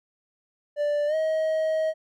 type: tone with pitch glide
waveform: triangle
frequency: 587 to 632.8 Hz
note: D5 to D#5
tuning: -1 to +29 cents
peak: -20 dBFS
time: 0.76-1.94 s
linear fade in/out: 50 ms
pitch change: +130 cents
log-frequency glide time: 1.07-1.15 s
effects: none